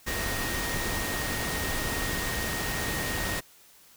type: tone in noise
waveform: sine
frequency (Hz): 1864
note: A#6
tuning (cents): -1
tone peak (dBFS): -35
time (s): 0.06-3.41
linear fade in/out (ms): 20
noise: pink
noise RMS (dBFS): -31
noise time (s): 0.06-3.41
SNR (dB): -7
effects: white hiss -56 dBFS RMS until 3.96 s